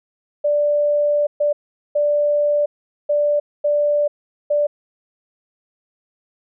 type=tone bursts at uneven times; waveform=sine; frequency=587.3 Hz; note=D5; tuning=in tune; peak=-14 dBFS; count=6; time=0.44-1.27 / 1.4-1.53 / 1.95-2.66 / 3.09-3.4 / 3.64-4.08 / 4.5-4.67 s; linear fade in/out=10 ms; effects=none